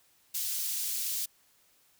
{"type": "high-pass noise", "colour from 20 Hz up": "white", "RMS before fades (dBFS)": -33, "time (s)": [0.34, 1.26], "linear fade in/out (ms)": 10, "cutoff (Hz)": 4100, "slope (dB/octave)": 12, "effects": ["white hiss -66 dBFS RMS until 1.99 s"]}